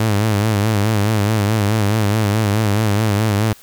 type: tone with vibrato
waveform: sawtooth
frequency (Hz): 105.7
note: G#2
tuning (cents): +31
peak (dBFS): -10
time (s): 0-3.53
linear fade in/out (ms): 5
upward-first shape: sine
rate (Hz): 4.7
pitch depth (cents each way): 92
effects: white hiss -45 dBFS RMS until 3.62 s